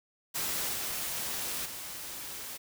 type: noise with level steps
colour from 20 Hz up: white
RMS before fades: -33 / -35 / -41 dBFS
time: 0.34-2.58 s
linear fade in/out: 20 ms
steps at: 0.73 / 1.65 s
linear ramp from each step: 10 ms
effects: none